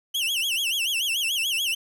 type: tone with vibrato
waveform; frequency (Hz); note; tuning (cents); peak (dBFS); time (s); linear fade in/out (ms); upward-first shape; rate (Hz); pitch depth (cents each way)
40% pulse; 2969; F#7; +5; -22; 0.14-1.75; 10; sine; 6.9; 210
effects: 9-bit